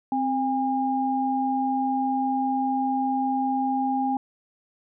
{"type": "tone pair together", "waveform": "sine", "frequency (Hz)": [262, 811], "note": ["C4", "G#5"], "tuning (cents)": [2, -41], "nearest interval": "octave + minor sixth", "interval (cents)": 1957, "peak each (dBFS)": [-25, -24], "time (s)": [0.12, 4.17], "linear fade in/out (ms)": 2, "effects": []}